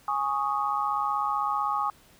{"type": "chord", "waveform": "sine", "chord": "Ab suspended fourth", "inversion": "none", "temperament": "equal", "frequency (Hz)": [830.6, 1108.7, 1244.5], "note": ["Ab5", "Db6", "Eb6"], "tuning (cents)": [0, 0, 0], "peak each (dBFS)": -29, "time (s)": [0.08, 1.9], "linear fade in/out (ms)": 2, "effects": ["pink hiss -57 dBFS RMS until 2.19 s"]}